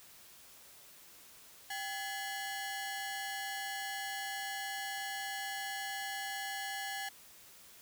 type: ring-modulated tone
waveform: sawtooth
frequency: 1244.5 Hz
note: D#6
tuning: in tune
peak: -31 dBFS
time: 1.7-7.09 s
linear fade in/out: 5 ms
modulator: 455 Hz
effects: white hiss -57 dBFS RMS until 7.81 s